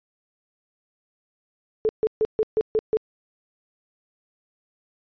sine tone bursts, 435.4 Hz, A4, 18 cents flat, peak -17 dBFS, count 7, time 1.85-2.97 s, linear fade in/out 0 ms, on 40 ms, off 140 ms, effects resampled to 11025 Hz

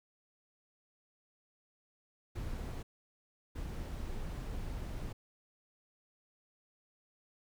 brown noise bursts at uneven times, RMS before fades -40 dBFS, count 2, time 2.35-2.83 / 3.55-5.13 s, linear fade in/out 10 ms, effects none

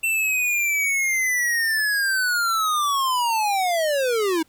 square linear sweep, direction down, 2696 to 310 Hz, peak -20 dBFS, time 0.03-4.43 s, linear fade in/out 10 ms, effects pink hiss -60 dBFS RMS until 4.48 s

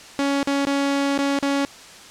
sawtooth tone with dropouts, 279.4 Hz, C#4, 14 cents sharp, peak -15 dBFS, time 0.19-1.65 s, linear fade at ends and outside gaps 0 ms, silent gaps 0.43-0.473 / 0.652-0.67 / 1.177-1.188 / 1.388-1.427 s, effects white hiss -42 dBFS RMS until 2.1 s + low-pass 7000 Hz 12 dB/octave

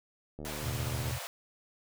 click train, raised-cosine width 2 ms, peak -29 dBFS, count 55, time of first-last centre 0.39-1.11 s, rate 75 Hz
pink high-pass noise, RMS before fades -41 dBFS, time 0.45-1.27 s, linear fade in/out 0 ms, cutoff 490 Hz, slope 96 dB/octave
sine chord, E suspended fourth, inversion none, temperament equal with one note detuned, 82.41 / 110 / 125.56 Hz, E2 / A2 / B2, 0 / 0 / +29 cents, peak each -39 / -40 / -35 dBFS, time 0.62-1.19 s, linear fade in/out 20 ms
effects none

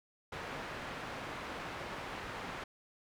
white low-pass noise, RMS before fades -43 dBFS, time 0.32-2.64 s, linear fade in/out 5 ms, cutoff 1700 Hz, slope 12 dB/octave, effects none

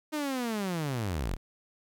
sawtooth linear sweep, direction down, 311.1 to 32.35 Hz, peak -26 dBFS, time 0.12-1.37 s, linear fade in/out 20 ms, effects 11-bit

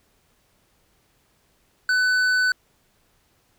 sine tone with hard clipping, 1500 Hz, F#6, 23 cents sharp, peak -19 dBFS, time 1.89-2.52 s, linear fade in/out 2 ms, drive 8 dB, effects pink hiss -64 dBFS RMS until 3.58 s

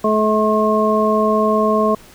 harmonic tone, 215.1 Hz, A3, 39 cents flat, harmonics 1 / 2 / 3 / 5, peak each -18 / -18 / -18 / -18 dBFS, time 0.04-1.95 s, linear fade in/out 5 ms, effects pink hiss -44 dBFS RMS until 2.14 s

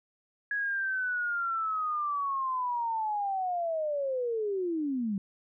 sine linear sweep, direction down, 1673 to 188.7 Hz, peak -28 dBFS, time 0.51-5.18 s, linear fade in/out 2 ms, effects none

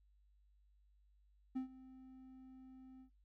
triangle tone with ADSR envelope, 260 Hz, C4, 11 cents flat, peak -34 dBFS, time 1.55-3.1 s, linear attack 15 ms, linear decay 110 ms, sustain -19 dB, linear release 92 ms, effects noise-tail reverb RT60 0.2 s tail -18 dB re dry + added 50 Hz sine -68 dBFS peak until 3.24 s

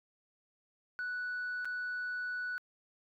sine tone with dropouts, 1480 Hz, F#6, in tune, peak -33 dBFS, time 0.99-2.58 s, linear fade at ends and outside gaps 0 ms, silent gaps 1.647-1.654 s, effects tanh soft clip ceiling -33 dBFS

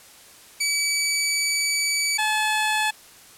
15% pulse tone pair in turn, 2289 / 860.1 Hz, D7 / A5, -45 / -40 cents, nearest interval octave + perfect fourth, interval 1695 cents, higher first, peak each -14 dBFS, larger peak neither, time 0.6-2.18 / 2.18-2.91 s, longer first, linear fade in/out 10 ms, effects white hiss -48 dBFS RMS until 3.37 s + low-pass 12000 Hz 12 dB/octave

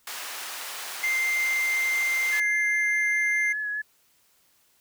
pink high-pass noise, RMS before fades -36 dBFS, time 0.07-2.4 s, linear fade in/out 2 ms, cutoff 1000 Hz, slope 12 dB/octave
triangle tone, 2093 Hz, C7, in tune, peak -21 dBFS, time 1.03-3.53 s, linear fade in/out 10 ms
sine tone with vibrato, 1694 Hz, G#6, 34 cents sharp, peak -27 dBFS, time 2.32-3.82 s, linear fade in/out 10 ms, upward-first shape sine, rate 4.9 Hz, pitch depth 21 cents each way
effects white hiss -64 dBFS RMS until 4.8 s

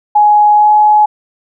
sine tone with pitch glide, 837 to 844.8 Hz, G#5 to G#5, +13 to +29 cents, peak -4 dBFS, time 0.15-1.06 s, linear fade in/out 10 ms, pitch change +16 cents, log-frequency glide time 0.54-0.7 s, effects none

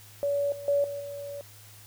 sine tone with level steps, 569 Hz, C#5, 45 cents sharp, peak -24 / -37 / -21 / -32 / -35 dBFS, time 0.23-1.41 s, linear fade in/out 0 ms, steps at 0.52 / 0.68 / 0.84 / 1 s, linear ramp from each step 2 ms, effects added 104 Hz sine -52 dBFS peak until 1.86 s + white hiss -52 dBFS RMS until 1.86 s

